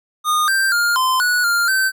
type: tone with pitch steps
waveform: square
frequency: 1227 / 1572 / 1410 / 1032 / 1468 / 1399 / 1544 Hz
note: D#6 / G6 / F6 / C6 / F#6 / F6 / G6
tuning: -25 / +4 / +16 / -24 / -14 / +3 / -27 cents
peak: -15 dBFS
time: 0.24-1.92 s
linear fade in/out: 50 ms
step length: 240 ms
effects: none